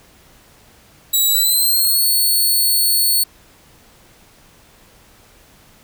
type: tone with pitch glide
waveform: 5% pulse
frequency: 3887 to 4414 Hz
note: B7 to C#8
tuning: -28 to -8 cents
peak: -6 dBFS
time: 1.13-3.24 s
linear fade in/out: 10 ms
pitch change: +220 cents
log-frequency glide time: 1.27-2.06 s
effects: pink hiss -49 dBFS RMS until 5.83 s